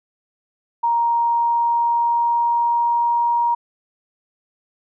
sine tone with pitch glide, 937 to 945.2 Hz, A#5 to A#5, +9 to +24 cents, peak -15 dBFS, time 0.83-3.55 s, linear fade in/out 10 ms, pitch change +15 cents, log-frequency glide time 1.12-3.39 s, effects none

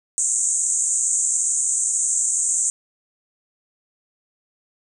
pink band-pass noise, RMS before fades -21 dBFS, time 0.18-2.7 s, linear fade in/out 0 ms, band 6600 to 8700 Hz, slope 96 dB/octave, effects none

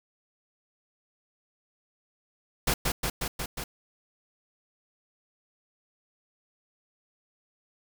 pink noise with echo, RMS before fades -25 dBFS, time 2.67-2.74 s, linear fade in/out 5 ms, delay 180 ms, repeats 5, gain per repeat -2 dB, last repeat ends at 3.64 s, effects none

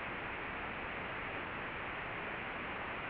white low-pass noise, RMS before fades -42 dBFS, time 0-3.09 s, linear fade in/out 0 ms, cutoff 2600 Hz, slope 48 dB/octave, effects none

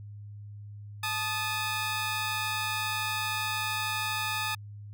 15% pulse tone pair together, 869 / 1237.1 Hz, A5 / D#6, -22 / -10 cents, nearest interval tritone, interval 612 cents, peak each -26 dBFS, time 1.03-4.55 s, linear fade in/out 5 ms, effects added 103 Hz sine -41 dBFS peak until 4.93 s

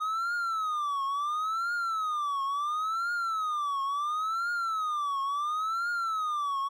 triangle tone with vibrato, 1244.5 Hz, D#6, in tune, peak -26 dBFS, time 0-6.69 s, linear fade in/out 20 ms, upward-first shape triangle, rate 0.72 Hz, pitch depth 240 cents each way, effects none

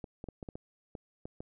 clicks, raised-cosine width 2 ms, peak -28 dBFS, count 9, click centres 0.042 / 0.241 / 0.287 / 0.428 / 0.488 / 0.555 / 0.952 / 1.255 / 1.405 s, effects none

